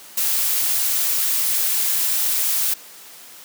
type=noise; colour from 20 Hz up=blue; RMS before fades=-20 dBFS; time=0.17-2.74 s; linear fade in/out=5 ms; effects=white hiss -42 dBFS RMS until 3.44 s + high-pass 200 Hz 12 dB/octave